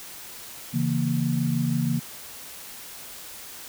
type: chord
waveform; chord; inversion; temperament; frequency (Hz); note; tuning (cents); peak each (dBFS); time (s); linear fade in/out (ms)
sine; A# diminished; first; equal; 138.59 / 164.81 / 233.1; C#3 / E3 / A#3; 0 / 0 / 0; -26; 0.73-2; 20
effects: white hiss -41 dBFS RMS until 3.68 s